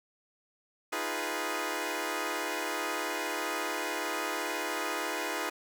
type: chord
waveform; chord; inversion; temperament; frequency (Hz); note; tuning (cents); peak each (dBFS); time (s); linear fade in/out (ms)
10% pulse; F half-diminished seventh; third; equal; 311.1 / 349.2 / 415.3 / 493.9; Eb4 / F4 / Ab4 / Cb5; 0 / 0 / 0 / 0; -29; 0.92-5.5; 10
effects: none